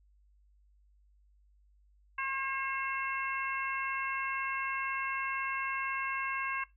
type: harmonic tone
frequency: 538 Hz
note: C5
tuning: 48 cents sharp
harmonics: 2 / 3 / 4 / 5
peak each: -36 / -38 / -39 / -40 dBFS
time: 2.18-6.64 s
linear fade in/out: 5 ms
effects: noise-tail reverb RT60 0.2 s tail -19 dB re dry + added 50 Hz sine -62 dBFS peak until 6.76 s